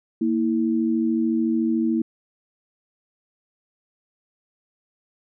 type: tone pair together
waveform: sine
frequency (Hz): 231.4 / 325.1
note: A#3 / E4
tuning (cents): -13 / -24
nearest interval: tritone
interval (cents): 589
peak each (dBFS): -21 / -22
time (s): 0.21-2.02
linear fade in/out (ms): 5
effects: none